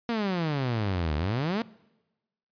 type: exponential two-way sweep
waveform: sawtooth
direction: down then up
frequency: 240 to 72.7 to 240 Hz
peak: -22 dBFS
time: 0.09-1.62 s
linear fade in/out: 0 ms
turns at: 1.16 s
effects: noise-tail reverb RT60 1.0 s tail -22 dB re dry + resampled to 11025 Hz